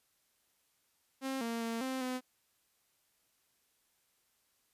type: tone with pitch steps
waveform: sawtooth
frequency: 266.7 / 231.2 / 229.2 / 261.4 / 254.3 Hz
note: C4 / A#3 / A#3 / C4 / C4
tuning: +33 / -14 / -29 / -1 / -49 cents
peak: -31 dBFS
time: 1.21-2.21 s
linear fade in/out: 50 ms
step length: 200 ms
effects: white hiss -75 dBFS RMS until 4.73 s + resampled to 32000 Hz